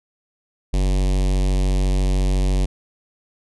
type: tone with notch filter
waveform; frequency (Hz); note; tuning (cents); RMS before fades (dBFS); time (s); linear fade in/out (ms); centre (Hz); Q
square; 47.03; F#1; +29; -18; 0.73-2.66; 10; 1400; 0.76
effects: resampled to 24000 Hz